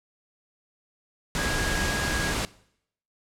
sine tone in noise, 1644 Hz, G#6, 18 cents flat, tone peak -30 dBFS, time 1.38-2.32 s, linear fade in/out 0 ms, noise pink, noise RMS -27 dBFS, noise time 1.35-2.45 s, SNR -6 dB, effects noise-tail reverb RT60 0.7 s tail -21 dB re dry + low-pass 9000 Hz 12 dB/octave

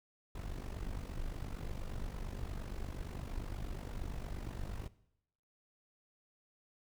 brown noise with amplitude modulation, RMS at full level -38 dBFS, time 0.35-4.88 s, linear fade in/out 5 ms, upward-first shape sine, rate 48.6 Hz, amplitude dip 75%, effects noise-tail reverb RT60 0.8 s tail -19 dB re dry

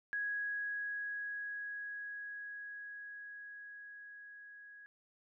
sine tone with level ramp, 1661.2 Hz, G#6, in tune, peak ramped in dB -34 to -52 dBFS, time 0.13-4.86 s, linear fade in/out 0 ms, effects none

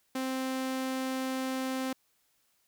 sawtooth tone, 261.6 Hz, C4, in tune, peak -27 dBFS, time 0.15-1.93 s, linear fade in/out 5 ms, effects white hiss -72 dBFS RMS until 2.67 s

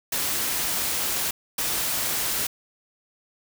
white noise bursts at uneven times, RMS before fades -26 dBFS, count 2, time 0.12-1.31 / 1.58-2.47 s, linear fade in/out 5 ms, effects none

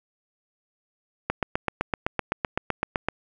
click train, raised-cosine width 0.5 ms, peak -8 dBFS, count 15, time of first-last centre 1.3-3.086 s, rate 7.84 Hz, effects 8-bit

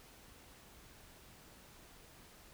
silence, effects pink hiss -59 dBFS RMS until 2.53 s

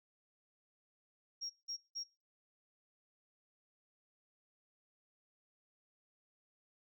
sine tone bursts, 5588 Hz, F8, in tune, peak -38 dBFS, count 3, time 1.41-2.04 s, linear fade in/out 20 ms, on 90 ms, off 180 ms, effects noise-tail reverb RT60 0.3 s tail -23 dB re dry + tanh soft clip ceiling -34 dBFS

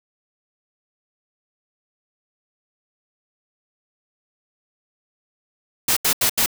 white noise bursts, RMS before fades -18 dBFS, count 4, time 5.88-6.461 s, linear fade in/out 5 ms, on 86 ms, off 79 ms, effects none

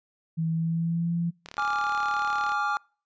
sine tone with pitch glide, 162.6 to 170.09 Hz, E3 to F3, -23 to -45 cents, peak -24 dBFS, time 0.37-1.31 s, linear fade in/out 20 ms, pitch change +78 cents, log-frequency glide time 0.5-1.13 s
click train, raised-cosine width 0.2 ms, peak -22 dBFS, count 40, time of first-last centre 1.46-2.52 s, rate 36.8 Hz
triangle chord, D diminished, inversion second, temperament equal, 830.6 / 1174.7 / 1396.9 Hz, Ab5 / D6 / F6, 0 / 0 / 0 cents, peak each -27 dBFS, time 1.58-2.77 s, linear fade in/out 0 ms
effects noise-tail reverb RT60 0.4 s tail -26 dB re dry + resampled to 16000 Hz

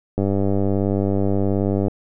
click train, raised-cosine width 2 ms, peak -8 dBFS, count 169, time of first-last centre 0.18-1.882 s, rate 98.7 Hz, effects none

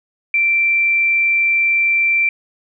sine tone, 2349 Hz, D7, in tune, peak -12 dBFS, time 0.34-2.29 s, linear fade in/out 2 ms, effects none

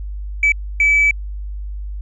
sine tone bursts at uneven times, 2299 Hz, D7, 37 cents flat, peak -9 dBFS, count 2, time 0.43-0.52 / 0.8-1.11 s, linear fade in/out 2 ms, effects tanh soft clip ceiling -7 dBFS + added 50 Hz sine -24 dBFS peak until 2.01 s

